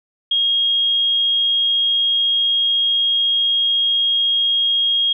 sine tone, 3262 Hz, G#7, 32 cents flat, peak -14 dBFS, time 0.31-5.13 s, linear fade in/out 5 ms, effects none

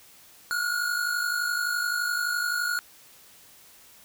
square tone pair together, 1396.9 / 1448.6 Hz, F6 / F#6, 0 / -37 cents, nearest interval minor second, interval 63 cents, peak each -32 / -27 dBFS, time 0.51-2.79 s, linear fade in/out 0 ms, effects white hiss -53 dBFS RMS until 4.04 s

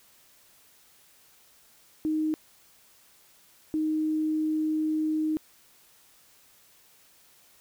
sine tone pair in turn, 311.1 / 311.1 Hz, D#4 / D#4, 0 / 0 cents, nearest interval unison, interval 0 cents, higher neither, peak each -24 dBFS, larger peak neither, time 2.05-2.34 / 3.74-5.37 s, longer second, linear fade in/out 0 ms, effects white hiss -59 dBFS RMS until 7.6 s

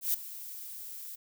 violet noise with ADSR envelope, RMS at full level -27 dBFS, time 0.01-1.16 s, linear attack 130 ms, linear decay 6 ms, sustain -16 dB, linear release 12 ms, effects none

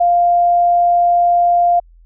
sine tone, 698.5 Hz, F5, in tune, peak -9 dBFS, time 0-1.8 s, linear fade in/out 10 ms, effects added 42 Hz sine -42 dBFS peak until 2.05 s

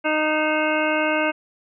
harmonic tone with a mistuned harmonic, 308.2 Hz, D#4, 16 cents flat, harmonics 1 / 2 / 3 / 4 / 5 / 7 / 8 / 9, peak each -25 / -23 / -28 / -30 / -26 / -28 / -30 / -31 dBFS, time 0.04-1.32 s, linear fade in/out 20 ms, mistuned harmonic 8, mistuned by +69 cents, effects none

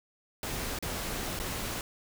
pink noise with dropouts, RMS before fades -35 dBFS, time 0.43-1.81 s, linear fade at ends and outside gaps 1 ms, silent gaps 0.788-0.825 / 1.391-1.399 s, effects none

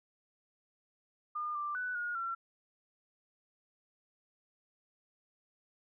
sine tone with pitch steps, 1211 / 1181 / 1491 / 1436 / 1358 Hz, D#6 / D6 / F#6 / F6 / F6, -47 / +9 / +13 / +48 / -49 cents, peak -34 dBFS, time 1.35-2.35 s, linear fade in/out 10 ms, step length 200 ms, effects none

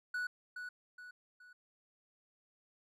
triangle tone with echo, 1475 Hz, F#6, 6 cents flat, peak -33 dBFS, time 0.14-0.27 s, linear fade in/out 5 ms, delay 420 ms, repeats 3, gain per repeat -7 dB, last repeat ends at 1.53 s, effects none

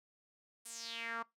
sawtooth tone with band-pass filter sweep, 230.5 Hz, A#3, 19 cents flat, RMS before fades -43 dBFS, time 0.65-1.23 s, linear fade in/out 10 ms, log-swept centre 10000 to 1100 Hz, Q 4.2, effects noise-tail reverb RT60 0.2 s tail -23 dB re dry

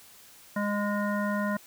harmonic tone, 205.5 Hz, G#3, 18 cents flat, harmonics 1 / 3 / 5 / 7 / 9, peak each -28 / -33 / -35 / -36 / -38 dBFS, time 0.56-1.57 s, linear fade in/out 5 ms, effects white hiss -53 dBFS RMS until 1.66 s

